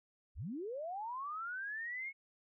sine linear sweep, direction up, 38.89 to 2204 Hz, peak -39 dBFS, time 0.35-2.13 s, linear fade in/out 50 ms, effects none

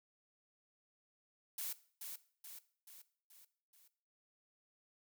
blue noise with echo, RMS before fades -42 dBFS, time 1.58-1.73 s, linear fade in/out 5 ms, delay 430 ms, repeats 5, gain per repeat -5 dB, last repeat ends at 3.88 s, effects noise-tail reverb RT60 0.5 s tail -17 dB re dry

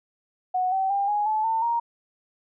sine tone with pitch steps, 737 / 767 / 798.2 / 830.6 / 864.4 / 899.5 / 936.1 Hz, F#5 / G5 / G5 / G#5 / A5 / A5 / A#5, -7 / -38 / +31 / 0 / -31 / +38 / +7 cents, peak -21 dBFS, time 0.54-1.8 s, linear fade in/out 10 ms, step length 180 ms, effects none

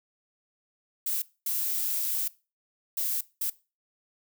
violet noise bursts at uneven times, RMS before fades -29 dBFS, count 4, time 1.06-1.22 / 1.46-2.28 / 2.97-3.21 / 3.41-3.5 s, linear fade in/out 5 ms, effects noise-tail reverb RT60 0.3 s tail -20 dB re dry

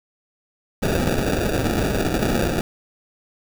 blue noise with sample-and-hold, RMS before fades -21 dBFS, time 0.82-2.61 s, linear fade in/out 2 ms, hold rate 1050 Hz, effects none

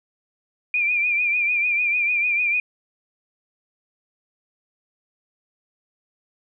sine tone with vibrato, 2410 Hz, D7, 44 cents sharp, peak -18 dBFS, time 0.74-2.6 s, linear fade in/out 2 ms, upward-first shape triangle, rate 6.7 Hz, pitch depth 71 cents each way, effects none

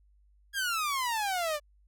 sawtooth exponential sweep, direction down, 1661.2 to 576 Hz, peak -25 dBFS, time 0.53-1.6 s, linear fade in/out 50 ms, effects added 50 Hz sine -60 dBFS peak until 1.87 s

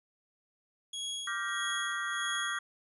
sawtooth tone with tremolo, 3322 Hz, G#7, in tune, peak -31 dBFS, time 0.93-2.59 s, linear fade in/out 5 ms, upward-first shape sine, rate 1.6 Hz, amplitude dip 65%
sine chord, G minor seventh, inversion second, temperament equal with one note detuned, 1174.7 / 1396.9 / 1568 / 1898.3 Hz, D6 / F6 / G6 / Bb6, 0 / 0 / 0 / +31 cents, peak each -38 dBFS, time 1.27-2.59 s, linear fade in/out 5 ms
click train, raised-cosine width 0.2 ms, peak -40 dBFS, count 6, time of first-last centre 1.27-2.352 s, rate 4.62 Hz
effects resampled to 24000 Hz

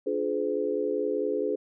sine chord, D diminished seventh, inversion none, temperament just, 293.7 / 352.4 / 422.9 / 507.5 Hz, D4 / F4 / Ab4 / Cb5, 0 / +16 / +31 / +47 cents, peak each -33 / -34 / -28 / -31 dBFS, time 0.06-1.56 s, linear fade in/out 10 ms, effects none

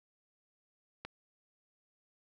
click, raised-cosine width 0.3 ms, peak -25 dBFS, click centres 1.05 s, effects none

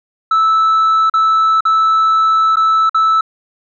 sine tone with dropouts, 1312 Hz, E6, 9 cents flat, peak -6 dBFS, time 0.31-3.21 s, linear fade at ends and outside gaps 5 ms, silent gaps 1.098-1.138 / 1.607-1.652 / 2.558-2.568 / 2.895-2.945 s, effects tanh soft clip ceiling -8 dBFS

